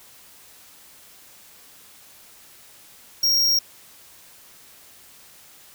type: tone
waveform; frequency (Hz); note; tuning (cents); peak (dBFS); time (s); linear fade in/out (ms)
square; 5588; F8; 0; -17; 3.23-3.59; 5
effects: white hiss -49 dBFS RMS until 5.74 s